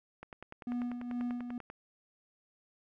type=click train; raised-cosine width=0.5 ms; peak=-30 dBFS; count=16; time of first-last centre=0.23-1.701 s; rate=10.2 Hz
type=tone with tremolo; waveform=triangle; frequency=243.2 Hz; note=B3; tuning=26 cents flat; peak=-30 dBFS; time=0.67-1.58 s; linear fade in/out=2 ms; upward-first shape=sine; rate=2.2 Hz; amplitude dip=55%
effects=none